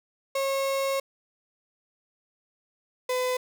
35% pulse tone pair in turn, 544 / 504.8 Hz, C#5 / B4, -33 / +38 cents, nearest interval minor second, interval 129 cents, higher first, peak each -23 dBFS, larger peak neither, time 0.35-1 / 3.09-3.37 s, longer first, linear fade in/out 5 ms, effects none

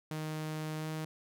sawtooth tone with pitch glide, 155.5 to 156.85 Hz, D#3 to D#3, -1 to +14 cents, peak -32 dBFS, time 0.11-1.05 s, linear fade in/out 2 ms, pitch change +15 cents, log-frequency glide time 0.78-0.87 s, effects none

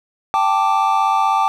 triangle chord, G suspended second, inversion none, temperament equal, 784 / 880 / 1174.7 Hz, G5 / A5 / D6, 0 / 0 / 0 cents, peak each -16 dBFS, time 0.34-1.48 s, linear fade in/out 0 ms, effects none

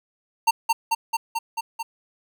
square tone with echo, 912 Hz, A#5, 38 cents flat, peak -15 dBFS, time 0.47-0.51 s, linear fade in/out 10 ms, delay 220 ms, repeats 6, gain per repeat -2 dB, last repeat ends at 1.83 s, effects none

